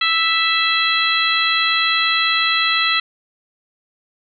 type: harmonic tone with a mistuned harmonic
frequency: 659.3 Hz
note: E5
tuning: in tune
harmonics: 2 / 3 / 4 / 5 / 6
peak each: -21 / -21 / -21 / -21 / -21 dBFS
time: 0.01-3 s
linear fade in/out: 5 ms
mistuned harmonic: 6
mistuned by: +26 cents
effects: none